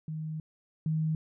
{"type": "tone pair in turn", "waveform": "sine", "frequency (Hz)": [156.6, 157.51], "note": ["D#3", "D#3"], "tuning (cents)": [11, 22], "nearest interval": "unison", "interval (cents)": 11, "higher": "second", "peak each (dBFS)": [-33, -26], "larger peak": "second", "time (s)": [[0.08, 0.4], [0.86, 1.15]], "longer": "first", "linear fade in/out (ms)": 2, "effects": []}